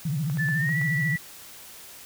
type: tone with vibrato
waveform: sine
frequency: 150 Hz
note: D3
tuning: 37 cents sharp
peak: -24 dBFS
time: 0.05-1.16 s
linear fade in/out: 5 ms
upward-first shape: sine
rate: 14 Hz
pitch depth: 210 cents each way
type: clicks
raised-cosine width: 0.5 ms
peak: -26 dBFS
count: 5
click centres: 0.299 / 0.372 / 0.487 / 0.692 / 0.815 s
type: tone with pitch glide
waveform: sine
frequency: 1751 to 1954.1 Hz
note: A6 to B6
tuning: -9 to -19 cents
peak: -25 dBFS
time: 0.38-1.18 s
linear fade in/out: 20 ms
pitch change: +190 cents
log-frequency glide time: 0.54-0.77 s
effects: white hiss -45 dBFS RMS until 2.05 s